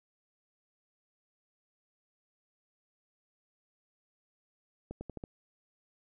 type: accelerating click train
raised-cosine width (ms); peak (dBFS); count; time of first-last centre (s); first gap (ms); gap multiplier
2; -27; 5; 4.91-5.239; 100; 0.87
effects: none